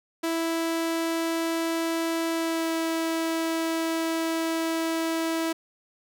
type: tone with pitch glide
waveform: sawtooth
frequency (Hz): 329.6 to 326.8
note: E4 to E4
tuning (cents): 0 to -15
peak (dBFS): -21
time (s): 0.23-5.53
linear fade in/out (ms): 10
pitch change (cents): -15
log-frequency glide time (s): 2.3-2.73
effects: none

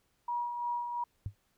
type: tone with tremolo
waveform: sine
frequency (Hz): 959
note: A#5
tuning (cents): +49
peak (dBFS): -30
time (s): 0.28-1.04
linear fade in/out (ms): 5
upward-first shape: sine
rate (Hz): 2.9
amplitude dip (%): 45
type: tone with exponential decay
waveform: sine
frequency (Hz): 100.3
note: G2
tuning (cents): +40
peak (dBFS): -29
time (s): 1.26-1.35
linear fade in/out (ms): 0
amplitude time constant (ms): 18
effects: pink hiss -74 dBFS RMS until 1.57 s

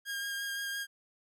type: tone with vibrato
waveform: sawtooth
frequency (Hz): 1619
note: G#6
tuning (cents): -45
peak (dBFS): -31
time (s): 0.05-0.87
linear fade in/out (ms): 50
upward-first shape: sine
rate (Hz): 5.8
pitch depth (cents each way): 12
effects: none

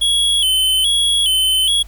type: tone with vibrato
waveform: square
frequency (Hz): 3191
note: G7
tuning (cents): +30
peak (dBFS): -13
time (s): 0.01-1.83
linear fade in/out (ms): 10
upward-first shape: square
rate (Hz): 1.2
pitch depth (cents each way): 76
effects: added 50 Hz sine -34 dBFS peak until 1.87 s + pink hiss -48 dBFS RMS until 1.87 s

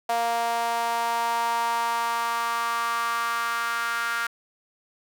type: tone with high-pass filter sweep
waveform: sawtooth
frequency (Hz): 233.1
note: A#3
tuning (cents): 0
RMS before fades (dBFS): -26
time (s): 0.09-4.27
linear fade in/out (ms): 5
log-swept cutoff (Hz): 740 to 1400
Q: 4.7
effects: none

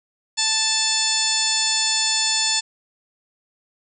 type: harmonic tone with a mistuned harmonic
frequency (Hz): 880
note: A5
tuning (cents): 0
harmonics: 1 / 2 / 3 / 4 / 5 / 6 / 7 / 8 / 9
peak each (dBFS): -31 / -31 / -29 / -26 / -24 / -25 / -34 / -24 / -30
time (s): 0.37-2.61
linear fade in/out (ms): 20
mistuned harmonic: 9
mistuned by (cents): +40
effects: none

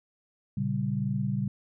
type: chord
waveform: sine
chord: G diminished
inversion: first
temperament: equal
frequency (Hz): 116.54 / 138.59 / 196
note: Bb2 / Db3 / G3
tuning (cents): 0 / 0 / 0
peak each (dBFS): -32 / -30 / -30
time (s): 0.57-1.48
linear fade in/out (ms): 5
effects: none

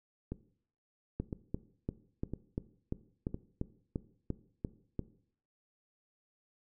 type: two click trains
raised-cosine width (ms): 3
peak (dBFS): -21 / -24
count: 12 / 4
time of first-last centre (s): 1.2-4.993 / 0.32-3.344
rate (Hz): 2.9 / 0.992
effects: noise-tail reverb RT60 0.6 s tail -17 dB re dry

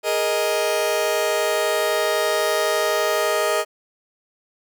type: chord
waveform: sawtooth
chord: Ab suspended second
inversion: none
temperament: just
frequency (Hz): 415.3 / 467.2 / 623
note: Ab4 / Bb4 / Eb5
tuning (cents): 0 / +4 / +2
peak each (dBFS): -21 / -21 / -17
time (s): 0.03-3.65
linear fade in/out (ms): 50
effects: none

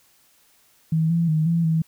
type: tone with pitch steps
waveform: sine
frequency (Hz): 160.2 / 168.1 / 156.3 / 167.7 / 161.1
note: E3 / E3 / D#3 / E3 / E3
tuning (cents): -49 / +34 / +8 / +30 / -39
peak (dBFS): -17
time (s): 0.92-1.82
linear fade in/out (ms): 5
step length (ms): 180
effects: white hiss -59 dBFS RMS until 1.87 s

